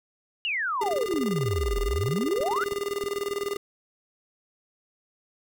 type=exponential two-way sweep; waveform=sine; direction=down then up; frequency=2960 to 38.97 to 1540 Hz; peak=-25 dBFS; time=0.45-2.64 s; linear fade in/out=0 ms; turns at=1.81 s
type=tone with tremolo; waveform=square; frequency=403.8 Hz; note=G#4; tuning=49 cents flat; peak=-26 dBFS; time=0.81-3.57 s; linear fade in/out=5 ms; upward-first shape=square; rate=20 Hz; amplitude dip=75%
type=click train; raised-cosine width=3 ms; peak=-28 dBFS; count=7; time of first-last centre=1.14-3.039 s; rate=3.16 Hz
effects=none